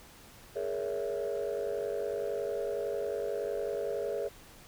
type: chord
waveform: sine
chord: A# half-diminished seventh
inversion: third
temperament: equal with one note detuned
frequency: 415.3 / 466.2 / 563.1 / 659.3 Hz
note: G#4 / A#4 / C#5 / E5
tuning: 0 / 0 / +27 / 0 cents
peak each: -34 / -35 / -35 / -39 dBFS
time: 0.55-4.29 s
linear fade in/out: 20 ms
effects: tanh soft clip ceiling -26 dBFS + pink hiss -54 dBFS RMS until 4.67 s